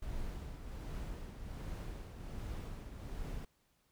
brown noise with tremolo, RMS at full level -41 dBFS, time 0.02-3.45 s, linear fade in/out 5 ms, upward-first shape triangle, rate 1.3 Hz, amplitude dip 55%, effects pink hiss -75 dBFS RMS until 3.91 s

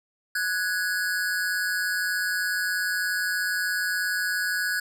square tone pair together, 1478 / 1661.2 Hz, F#6 / G#6, -2 / 0 cents, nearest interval major second, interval 202 cents, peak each -28 dBFS, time 0.35-4.8 s, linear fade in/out 5 ms, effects none

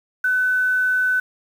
sine tone with quantisation, 1506 Hz, F#6, 30 cents sharp, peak -16 dBFS, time 0.24-1.2 s, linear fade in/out 5 ms, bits 7, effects none

